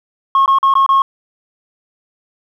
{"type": "tone with dropouts", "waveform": "sine", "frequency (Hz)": 1086, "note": "C#6", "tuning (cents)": -36, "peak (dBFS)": -6, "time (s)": [0.35, 1.02], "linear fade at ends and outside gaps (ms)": 2, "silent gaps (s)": [[0.46, 0.478], [0.586, 0.629], [0.739, 0.753], [0.863, 0.89]], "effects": ["tanh soft clip ceiling -6 dBFS", "8-bit"]}